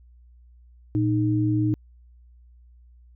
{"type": "tone pair together", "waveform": "sine", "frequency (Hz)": [115.8, 308.9], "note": ["A#2", "D#4"], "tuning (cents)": [-11, -12], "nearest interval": "octave + perfect fourth", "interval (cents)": 1699, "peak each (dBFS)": -22, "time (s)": [0.95, 1.74], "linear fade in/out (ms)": 0, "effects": ["added 60 Hz sine -49 dBFS peak until 3.15 s"]}